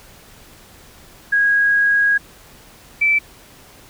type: tone pair in turn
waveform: sine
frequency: 1646 / 2322 Hz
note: G#6 / D7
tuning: -16 / -20 cents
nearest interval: tritone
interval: 596 cents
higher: second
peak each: -12 dBFS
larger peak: neither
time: 1.32-2.18 / 3.01-3.19 s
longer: first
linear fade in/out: 10 ms
effects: pink hiss -45 dBFS RMS until 3.89 s